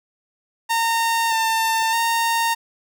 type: tone with pitch steps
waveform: sawtooth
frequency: 917 / 898 / 921 Hz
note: A#5 / A5 / A#5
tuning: -29 / +35 / -21 cents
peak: -14 dBFS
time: 0.69-2.55 s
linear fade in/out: 20 ms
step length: 620 ms
effects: none